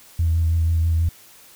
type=tone with vibrato; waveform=sine; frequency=82.41 Hz; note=E2; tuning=in tune; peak=-15 dBFS; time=0.19-1.09 s; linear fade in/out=5 ms; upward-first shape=triangle; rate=6.2 Hz; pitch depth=31 cents each way; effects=tanh soft clip ceiling -11 dBFS + white hiss -48 dBFS RMS until 1.55 s